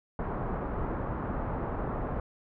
pink low-pass noise, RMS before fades -33 dBFS, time 0.19-2.2 s, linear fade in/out 2 ms, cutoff 1300 Hz, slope 24 dB/octave, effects none

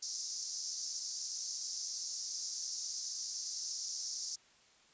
white band-pass noise, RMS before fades -41 dBFS, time 0.02-4.36 s, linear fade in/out 10 ms, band 5000 to 6500 Hz, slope 48 dB/octave, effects white hiss -65 dBFS RMS until 4.93 s + resampled to 16000 Hz

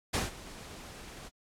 pink noise with ADSR envelope, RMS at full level -28 dBFS, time 0.13-1.3 s, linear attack 14 ms, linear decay 160 ms, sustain -19 dB, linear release 29 ms, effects low-pass 10000 Hz 12 dB/octave + AAC 64 kbps

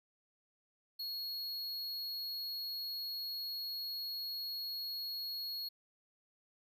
square tone, 4322 Hz, C#8, 45 cents flat, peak -39 dBFS, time 0.99-5.69 s, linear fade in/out 10 ms, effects none

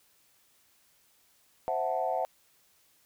sine chord, F# half-diminished seventh, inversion second, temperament equal, 523.3 / 659.3 / 740 / 880 Hz, C5 / E5 / F#5 / A5, 0 / 0 / 0 / 0 cents, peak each -34 / -32 / -31 / -35 dBFS, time 1.68-2.25 s, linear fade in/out 0 ms, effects tanh soft clip ceiling -17 dBFS + white hiss -66 dBFS RMS until 3.05 s

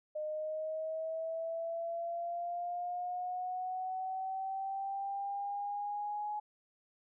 sine linear sweep, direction up, 609 to 841 Hz, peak -35 dBFS, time 0.15-6.4 s, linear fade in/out 10 ms, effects none

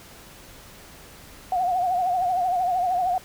sine tone with vibrato, 727 Hz, F#5, 31 cents flat, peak -20 dBFS, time 1.52-3.18 s, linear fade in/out 2 ms, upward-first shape triangle, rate 13 Hz, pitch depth 90 cents each way, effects pink hiss -46 dBFS RMS until 3.24 s

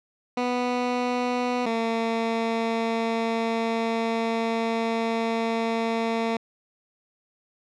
15% pulse tone pair in turn, 246.9 / 227.6 Hz, B3 / A#3, 0 / -41 cents, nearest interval minor second, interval 141 cents, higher first, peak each -17 dBFS, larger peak neither, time 0.37-1.66 / 1.66-6.37 s, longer second, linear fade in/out 5 ms, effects low-pass 4000 Hz 12 dB/octave

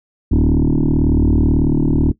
sine tone with frequency modulation, 114.1 Hz, A#2, 37 cents flat, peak -9 dBFS, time 0.31-2.12 s, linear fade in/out 10 ms, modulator 38.2 Hz, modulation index 5.5, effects noise-tail reverb RT60 0.1 s tail -18 dB re dry + tanh soft clip ceiling -8 dBFS

